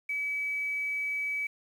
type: tone with quantisation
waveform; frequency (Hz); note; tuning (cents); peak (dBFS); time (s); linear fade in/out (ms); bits
sine; 2287; D7; -47; -29; 0.09-1.47; 5; 9
effects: none